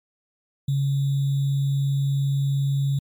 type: tone with sample-and-hold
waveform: sine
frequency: 138.59 Hz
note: C#3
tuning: in tune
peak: -19 dBFS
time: 0.68-2.99 s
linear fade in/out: 5 ms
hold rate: 3675 Hz
effects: MP3 96 kbps